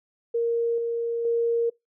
sine tone with level steps, 466.2 Hz, A#4, in tune, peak -21 / -24 / -20 dBFS, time 0.34-1.7 s, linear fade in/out 10 ms, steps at 0.78 / 1.25 s, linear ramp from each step 2 ms, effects noise-tail reverb RT60 0.2 s tail -25 dB re dry

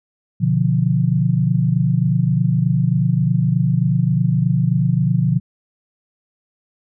sine chord, B diminished, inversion none, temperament equal, 123.47 / 146.83 / 174.61 Hz, B2 / D3 / F3, 0 / 0 / 0 cents, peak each -18 dBFS, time 0.4-5.4 s, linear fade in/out 20 ms, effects none

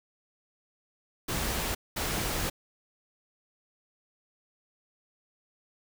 pink noise bursts at uneven times, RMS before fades -31 dBFS, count 2, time 1.28-1.75 / 1.96-2.5 s, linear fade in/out 10 ms, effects none

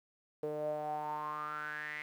sawtooth tone with band-pass filter sweep, 150.9 Hz, D3, 47 cents sharp, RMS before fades -39 dBFS, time 0.43-2.02 s, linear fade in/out 0 ms, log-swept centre 480 to 2100 Hz, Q 8.7, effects 11-bit

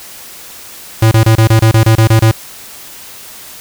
square tone bursts, 111.4 Hz, A2, 22 cents sharp, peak -5 dBFS, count 11, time 1.02-2.314 s, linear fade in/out 5 ms, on 94 ms, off 26 ms, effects white hiss -32 dBFS RMS until 3.6 s

